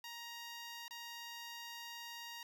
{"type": "tone with dropouts", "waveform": "10% pulse", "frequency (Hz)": 939, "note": "A#5", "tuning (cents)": 12, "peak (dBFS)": -38, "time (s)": [0.04, 2.43], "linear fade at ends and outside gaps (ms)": 2, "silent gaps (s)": [0.881, 0.908], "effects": []}